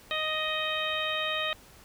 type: harmonic tone with a mistuned harmonic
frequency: 622.3 Hz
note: D#5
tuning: in tune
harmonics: 1 / 2 / 3 / 4 / 5 / 6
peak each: -35 / -35 / -35 / -35 / -35 / -35 dBFS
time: 0.11-1.53 s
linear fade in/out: 0 ms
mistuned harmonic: 4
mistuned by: +17 cents
effects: pink hiss -54 dBFS RMS until 1.84 s